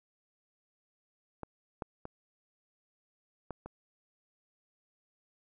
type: clicks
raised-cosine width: 1 ms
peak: -25 / -22 / -27 / -24 / -29 dBFS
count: 5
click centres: 1.433 / 1.822 / 2.054 / 3.507 / 3.66 s
effects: none